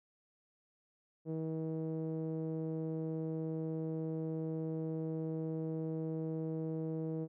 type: tone with low-pass filter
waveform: sawtooth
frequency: 159.8 Hz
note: D#3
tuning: 47 cents sharp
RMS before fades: -38 dBFS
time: 1.25-7.28 s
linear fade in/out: 50 ms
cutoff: 440 Hz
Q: 2.7
effects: none